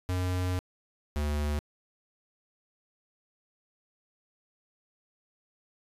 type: tone pair in turn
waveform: square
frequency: 91.1 / 73.93 Hz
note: F#2 / D2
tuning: -26 / +12 cents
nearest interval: major third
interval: 362 cents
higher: first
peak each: -28 / -28 dBFS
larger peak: neither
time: 0.09-0.59 / 1.16-1.59 s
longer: first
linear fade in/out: 0 ms
effects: resampled to 32000 Hz